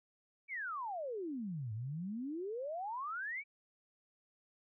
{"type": "exponential two-way sweep", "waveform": "sine", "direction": "down then up", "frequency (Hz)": [2349, 103.83, 2349], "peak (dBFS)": -38, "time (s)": [0.48, 3.44], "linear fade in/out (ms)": 50, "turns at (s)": 1.73, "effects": []}